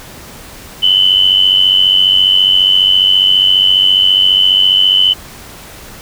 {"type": "tone with amplitude modulation", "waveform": "sine", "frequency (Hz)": 3015, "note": "F#7", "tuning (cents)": 32, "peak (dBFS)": -3, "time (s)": [0.82, 5.14], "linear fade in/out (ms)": 20, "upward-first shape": "sine", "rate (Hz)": 94.7, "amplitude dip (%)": 70, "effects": ["pink hiss -33 dBFS RMS until 6.01 s"]}